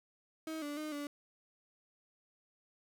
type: tone with pitch steps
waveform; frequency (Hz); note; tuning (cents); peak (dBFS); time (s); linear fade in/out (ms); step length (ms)
35% pulse; 317.6 / 291.4 / 306.5 / 289.3; D#4 / D4 / D#4 / D4; +36 / -13 / -26 / -26; -37; 0.47-1.07; 2; 150
effects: none